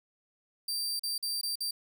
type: tone with dropouts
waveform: sawtooth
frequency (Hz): 4690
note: D8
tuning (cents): -3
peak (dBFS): -28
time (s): 0.68-1.71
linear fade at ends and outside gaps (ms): 5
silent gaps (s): 0.995-1.034 / 1.18-1.226 / 1.413-1.431 / 1.556-1.605
effects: none